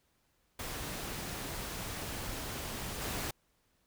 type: noise with level steps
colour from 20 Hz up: pink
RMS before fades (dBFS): -40 / -37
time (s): 0.59-3.31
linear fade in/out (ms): 5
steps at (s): 3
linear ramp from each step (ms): 20
effects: pink hiss -74 dBFS RMS until 3.86 s